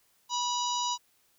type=harmonic tone with a mistuned harmonic; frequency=976 Hz; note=B5; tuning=21 cents flat; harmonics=1 / 3 / 4 / 5 / 6 / 7; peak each=-30 / -38 / -36 / -39 / -38 / -39 dBFS; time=0.29-0.98 s; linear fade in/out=50 ms; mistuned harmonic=4; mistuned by=-19 cents; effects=white hiss -68 dBFS RMS until 1.38 s